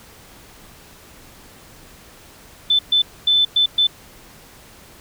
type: tone bursts at uneven times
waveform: sine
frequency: 3520 Hz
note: A7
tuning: in tune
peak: -12 dBFS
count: 5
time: 2.7-2.79 / 2.92-3.02 / 3.27-3.45 / 3.56-3.66 / 3.78-3.87 s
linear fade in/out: 5 ms
effects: pink hiss -45 dBFS RMS until 5 s